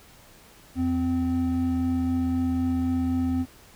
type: tone pair together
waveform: triangle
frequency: 84.7 / 258 Hz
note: E2 / C4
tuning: +48 / -24 cents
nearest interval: octave + perfect fifth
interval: 1928 cents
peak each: -27 / -21 dBFS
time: 0.75-3.46 s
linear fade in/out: 50 ms
effects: pink hiss -52 dBFS RMS until 3.75 s